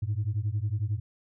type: beating tone pair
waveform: sine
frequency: 99.6 / 110.6 Hz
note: G2 / A2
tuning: +28 / +9 cents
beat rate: 11 Hz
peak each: -28 dBFS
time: 0.02-1 s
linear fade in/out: 10 ms
effects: tanh soft clip ceiling -22 dBFS